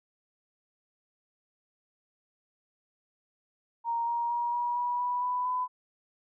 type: tone with pitch steps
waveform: sine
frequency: 932.3 / 942 / 951.9 / 961.8 / 971.9 / 982 / 992.3 / 1002.7 Hz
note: A#5 / A#5 / A#5 / B5 / B5 / B5 / B5 / B5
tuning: 0 / +18 / +36 / -46 / -28 / -10 / +8 / +26 cents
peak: -27 dBFS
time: 3.84-5.68 s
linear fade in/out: 50 ms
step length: 230 ms
effects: none